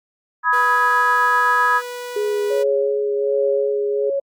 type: chord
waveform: sine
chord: G# minor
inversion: first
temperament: equal with one note detuned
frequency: 987.8 / 1266.3 / 1661.2 Hz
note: B5 / D#6 / G#6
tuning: 0 / +30 / 0 cents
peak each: -18 dBFS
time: 0.43-1.82 s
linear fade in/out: 50 ms
type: tone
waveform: sawtooth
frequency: 490 Hz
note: B4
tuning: 14 cents flat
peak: -24 dBFS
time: 0.52-2.64 s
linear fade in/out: 20 ms
type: tone with vibrato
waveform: sine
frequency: 415.3 Hz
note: G#4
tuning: in tune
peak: -18 dBFS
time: 2.16-4.1 s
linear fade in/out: 5 ms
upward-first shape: sine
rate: 2.8 Hz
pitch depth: 13 cents each way
type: tone with tremolo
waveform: sine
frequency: 554.4 Hz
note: C#5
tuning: in tune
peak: -17 dBFS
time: 2.5-4.2 s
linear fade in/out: 10 ms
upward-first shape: sine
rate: 1.3 Hz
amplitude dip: 75%
effects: Opus 48 kbps